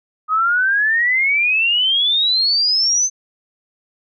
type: exponential sweep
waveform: sine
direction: up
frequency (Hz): 1243 to 6260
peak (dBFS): -13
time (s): 0.28-3.1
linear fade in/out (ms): 50
effects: none